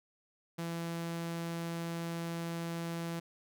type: tone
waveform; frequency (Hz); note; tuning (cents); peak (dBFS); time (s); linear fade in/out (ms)
sawtooth; 167.9; E3; +32; -32; 0.58-3.2; 10
effects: none